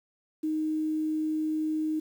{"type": "tone with quantisation", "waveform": "sine", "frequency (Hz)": 311.1, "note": "D#4", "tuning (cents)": 0, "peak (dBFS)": -26, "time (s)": [0.43, 2], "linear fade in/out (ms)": 10, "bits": 9, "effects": []}